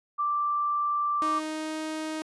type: tone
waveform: sine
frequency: 1174.7 Hz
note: D6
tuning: in tune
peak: -24 dBFS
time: 0.18-1.4 s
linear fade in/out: 20 ms
type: tone with pitch glide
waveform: sawtooth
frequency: 311.1 to 313.1 Hz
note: D#4 to D#4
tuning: 0 to +11 cents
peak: -27 dBFS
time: 1.22-2.22 s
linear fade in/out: 0 ms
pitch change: +11 cents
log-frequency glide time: 1.43-1.79 s
effects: resampled to 24000 Hz